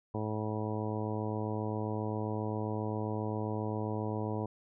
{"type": "harmonic tone", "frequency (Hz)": 107.5, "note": "A2", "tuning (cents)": -40, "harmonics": [1, 2, 3, 4, 5, 6, 7, 8, 9], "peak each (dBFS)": [-36, -39, -40, -40, -43, -46, -45, -49, -44], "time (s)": [0.14, 4.46], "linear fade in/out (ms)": 5, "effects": []}